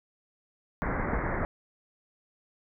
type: low-pass noise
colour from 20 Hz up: pink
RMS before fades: -30 dBFS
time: 0.82-1.45 s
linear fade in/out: 0 ms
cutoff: 2100 Hz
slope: 96 dB/octave
effects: none